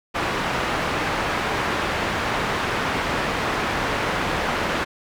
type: low-pass noise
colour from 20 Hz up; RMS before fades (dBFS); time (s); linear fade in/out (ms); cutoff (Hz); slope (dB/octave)
white; -24; 0.14-4.85; 20; 1700; 12
effects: none